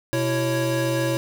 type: tone cluster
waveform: square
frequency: 126.7 / 332.7 / 553 Hz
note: B2 / E4 / C#5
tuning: +45 / +16 / -4 cents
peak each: -26 dBFS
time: 0.13-1.17 s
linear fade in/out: 0 ms
effects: none